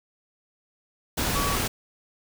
sine tone in noise, 1134 Hz, C#6, 39 cents sharp, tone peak -28 dBFS, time 1.35-1.56 s, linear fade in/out 10 ms, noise pink, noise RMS -26 dBFS, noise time 1.17-1.68 s, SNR -5 dB, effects none

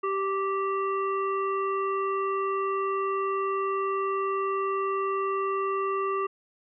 harmonic tone, 390 Hz, G4, 9 cents flat, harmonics 1 / 3 / 5 / 7, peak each -28 / -28 / -43 / -43 dBFS, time 0.03-6.27 s, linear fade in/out 10 ms, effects none

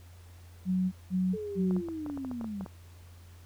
sine tone bursts, 185 Hz, F#3, in tune, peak -25 dBFS, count 3, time 0.65-1.82 s, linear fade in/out 50 ms, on 270 ms, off 180 ms
sine linear sweep, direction down, 440 to 185 Hz, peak -34 dBFS, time 1.33-2.65 s, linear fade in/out 10 ms
clicks, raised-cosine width 1 ms, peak -28 dBFS, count 12, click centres 1.71 / 1.765 / 1.886 / 2.063 / 2.099 / 2.175 / 2.248 / 2.314 / 2.412 / 2.444 / 2.61 / 2.662 s
effects added 87 Hz sine -49 dBFS peak until 3.45 s + pink hiss -60 dBFS RMS until 3.45 s

